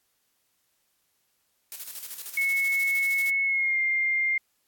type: noise with tremolo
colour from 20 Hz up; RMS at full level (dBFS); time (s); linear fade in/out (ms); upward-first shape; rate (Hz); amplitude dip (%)
blue; -36; 1.72-3.3; 0; square; 13; 55
type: tone with pitch glide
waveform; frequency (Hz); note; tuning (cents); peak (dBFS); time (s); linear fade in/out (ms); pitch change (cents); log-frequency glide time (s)
sine; 2195 to 2109; C#7 to C7; -18 to +13; -22; 2.37-4.38; 5; -69; 3.44-3.79
effects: white hiss -72 dBFS RMS until 4.67 s + AAC 64 kbps